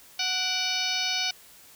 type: harmonic tone with a mistuned harmonic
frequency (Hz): 740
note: F#5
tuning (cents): 0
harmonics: 1 / 2 / 3 / 4 / 5 / 6 / 7 / 8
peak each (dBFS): -37 / -37 / -32 / -32 / -33 / -32 / -33 / -36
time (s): 0.19-1.31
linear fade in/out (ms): 5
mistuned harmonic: 3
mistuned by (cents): +82
effects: white hiss -52 dBFS RMS until 1.75 s